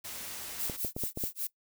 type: noise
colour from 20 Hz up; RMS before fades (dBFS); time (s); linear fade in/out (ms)
white; -41; 0.04-0.77; 10
type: noise with tremolo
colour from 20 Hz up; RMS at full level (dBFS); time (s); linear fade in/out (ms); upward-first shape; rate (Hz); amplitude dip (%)
violet; -33; 0.59-1.47; 5; sine; 5; 100
type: clicks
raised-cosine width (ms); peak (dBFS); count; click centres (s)
2; -23; 6; 0.698 / 0.848 / 0.965 / 1.037 / 1.174 / 1.238
effects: noise-tail reverb RT60 0.1 s tail -20 dB re dry